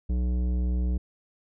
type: tone with tanh clipping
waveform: sine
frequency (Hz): 61.3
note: B1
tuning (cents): -12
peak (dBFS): -25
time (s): 0.09-0.98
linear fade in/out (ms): 10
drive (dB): 13
effects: none